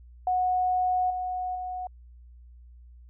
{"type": "tone with level steps", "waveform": "sine", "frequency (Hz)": 733, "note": "F#5", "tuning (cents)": -16, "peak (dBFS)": [-22, -28, -31], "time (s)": [0.27, 1.87], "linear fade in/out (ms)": 2, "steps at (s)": [1.1, 1.55], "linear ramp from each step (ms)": 5, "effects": ["added 60 Hz sine -47 dBFS peak until 3.09 s"]}